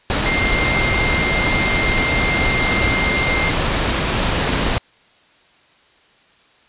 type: tone in noise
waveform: sine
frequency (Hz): 2100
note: C7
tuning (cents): +6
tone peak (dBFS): -19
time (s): 0.26-3.5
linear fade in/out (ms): 0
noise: pink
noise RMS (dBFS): -18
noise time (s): 0.1-4.78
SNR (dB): -4
effects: white hiss -53 dBFS RMS until 6.68 s + resampled to 8000 Hz